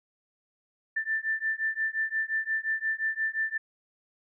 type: beating tone pair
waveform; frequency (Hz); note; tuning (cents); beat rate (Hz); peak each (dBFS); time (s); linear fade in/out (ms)
sine; 1771 / 1776.7; A6 / A6; +11 / +16; 5.7; -30; 0.96-3.58; 10
effects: none